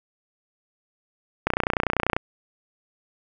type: click train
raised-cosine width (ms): 0.5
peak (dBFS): -5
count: 22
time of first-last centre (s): 1.47-2.165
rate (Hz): 30.2
effects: none